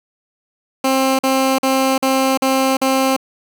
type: tone bursts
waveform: 15% pulse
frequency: 265.3 Hz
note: C4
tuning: 24 cents sharp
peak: -7 dBFS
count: 6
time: 0.84-3.165 s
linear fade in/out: 5 ms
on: 350 ms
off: 45 ms
effects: none